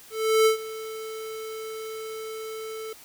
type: tone with ADSR envelope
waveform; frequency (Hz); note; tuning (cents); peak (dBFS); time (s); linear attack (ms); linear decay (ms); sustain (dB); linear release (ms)
square; 440; A4; 0; -16; 0.1-2.93; 360; 110; -18; 3
effects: white hiss -49 dBFS RMS until 3.04 s